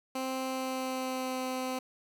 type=tone with pitch glide; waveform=15% pulse; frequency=261.6 to 257.7 Hz; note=C4 to C4; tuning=0 to -26 cents; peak=-26 dBFS; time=0.15-1.79 s; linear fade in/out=5 ms; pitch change=-26 cents; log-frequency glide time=0.48-1.41 s; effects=none